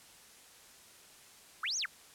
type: linear two-way sweep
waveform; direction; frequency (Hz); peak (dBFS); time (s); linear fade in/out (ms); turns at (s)
sine; up then down; 1064 to 6790 to 1103; -32; 1.63-1.86; 5; 1.77
effects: white hiss -57 dBFS RMS until 2.14 s + low-pass 11000 Hz 12 dB/octave